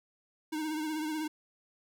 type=tone with vibrato; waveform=square; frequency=310 Hz; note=D#4; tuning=6 cents flat; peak=-33 dBFS; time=0.52-1.28 s; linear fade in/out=10 ms; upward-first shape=triangle; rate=16 Hz; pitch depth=56 cents each way; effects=none